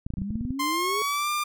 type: clicks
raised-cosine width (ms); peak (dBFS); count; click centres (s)
5; -19; 10; 0.065 / 0.104 / 0.138 / 0.184 / 0.218 / 0.306 / 0.356 / 0.41 / 0.452 / 0.506
type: exponential sweep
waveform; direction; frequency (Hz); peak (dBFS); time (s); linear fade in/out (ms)
sine; up; 182.7 to 432.3; -29; 0.17-1.02; 0
type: tone with pitch glide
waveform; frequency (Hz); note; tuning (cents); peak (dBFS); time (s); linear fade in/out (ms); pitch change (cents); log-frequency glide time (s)
sawtooth; 1046.5 to 1195.2; C6 to D6; 0 to +30; -21; 0.59-1.44; 10; +230; 0.71-1.3
effects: none